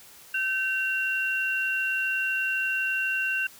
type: tone pair together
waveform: sine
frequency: 1541.1 / 2746 Hz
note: G6 / F7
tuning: -30 / -30 cents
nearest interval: minor seventh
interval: 1000 cents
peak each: -27 dBFS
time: 0.34-3.47 s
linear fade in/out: 5 ms
effects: white hiss -50 dBFS RMS until 3.59 s